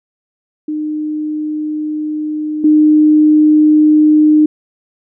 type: tone pair in turn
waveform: sine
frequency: 305 / 305 Hz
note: D#4 / D#4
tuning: -34 / -34 cents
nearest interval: unison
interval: 0 cents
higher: neither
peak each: -16 / -5 dBFS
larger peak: second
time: 0.68-2.64 / 2.64-4.46 s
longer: first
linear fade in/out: 5 ms
effects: none